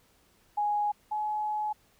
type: tone pair in turn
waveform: sine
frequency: 830.6 / 848.1 Hz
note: G#5 / G#5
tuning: 0 / +36 cents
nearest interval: unison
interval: 36 cents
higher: second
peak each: -25 / -28 dBFS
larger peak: first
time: 0.57-0.92 / 1.11-1.73 s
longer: second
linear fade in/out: 10 ms
effects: pink hiss -65 dBFS RMS until 1.99 s